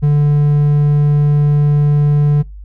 triangle tone, 146.6 Hz, D3, 3 cents flat, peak -6 dBFS, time 0.02-2.43 s, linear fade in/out 20 ms, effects noise-tail reverb RT60 0.2 s tail -23 dB re dry + added 50 Hz sine -29 dBFS peak until 2.64 s

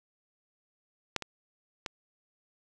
clicks, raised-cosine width 0.2 ms, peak -11 / -20 / -17 dBFS, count 3, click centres 1.163 / 1.223 / 1.862 s, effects none

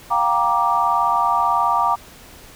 sine chord, G minor seventh, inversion third, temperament just, 705.6 / 784 / 940.8 / 1176 Hz, F5 / G5 / Bb5 / D6, +18 / 0 / +16 / +2 cents, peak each -23 / -23 / -19 / -19 dBFS, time 0.1-1.96 s, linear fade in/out 20 ms, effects pink hiss -43 dBFS RMS until 2.55 s

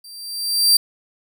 sawtooth tone with level ramp, 4700 Hz, D8, 1 cent sharp, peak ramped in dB -36 to -6 dBFS, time 0.04-0.77 s, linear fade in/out 5 ms, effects none

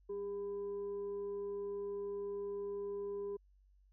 sine tone with frequency modulation, 403.6 Hz, G#4, 49 cents flat, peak -38 dBFS, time 0.09-3.37 s, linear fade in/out 10 ms, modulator 598 Hz, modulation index 0.24, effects added 48 Hz sine -64 dBFS peak until 3.92 s

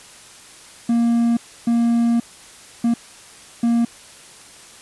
triangle tone bursts at uneven times, 234.1 Hz, A#3, 8 cents sharp, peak -12 dBFS, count 4, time 0.89-1.37 / 1.67-2.2 / 2.84-2.94 / 3.63-3.85 s, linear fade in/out 5 ms, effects white hiss -43 dBFS RMS until 4.81 s + resampled to 24000 Hz

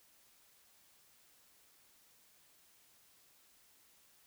silence, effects white hiss -67 dBFS RMS until 4.26 s

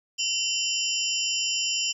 sine tone cluster, 2766 / 3039 / 5010 / 5570 / 7160 Hz, F7 / F#7 / D#8 / F8 / A8, -17 / +46 / +11 / -5 / +29 cents, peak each -31 / -29 / -34 / -30 / -31 dBFS, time 0.18-1.93 s, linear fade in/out 20 ms, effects 10-bit

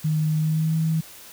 sine tone with pitch glide, 155.2 to 160.21 Hz, D#3 to E3, -4 to -49 cents, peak -19 dBFS, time 0.04-1.01 s, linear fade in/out 10 ms, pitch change +55 cents, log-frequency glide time 0.37-0.76 s, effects white hiss -44 dBFS RMS until 1.32 s

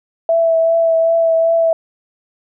sine tone with vibrato, 659.3 Hz, E5, in tune, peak -10 dBFS, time 0.29-1.73 s, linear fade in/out 2 ms, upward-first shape triangle, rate 2.6 Hz, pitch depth 20 cents each way, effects none

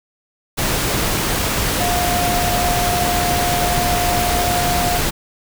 sine tone in noise, 708 Hz, F5, 23 cents sharp, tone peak -19 dBFS, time 1.79-4.99 s, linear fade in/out 20 ms, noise pink, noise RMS -19 dBFS, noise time 0.57-5.11 s, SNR -3 dB, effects none

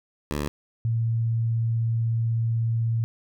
10% pulse / sine tone pair in turn, 73.42 / 114.52 Hz, D2 / A#2, 0 / -30 cents, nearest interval minor sixth, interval 770 cents, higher second, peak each -18 / -21 dBFS, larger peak first, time 0.31-0.48 / 0.85-3.04 s, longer second, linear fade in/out 0 ms, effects none

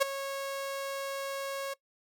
sawtooth tone with ADSR envelope, 549 Hz, C#5, 17 cents flat, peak -16 dBFS, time 0-1.74 s, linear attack 21 ms, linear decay 12 ms, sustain -14 dB, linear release 10 ms, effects noise-tail reverb RT60 0.1 s tail -20 dB re dry

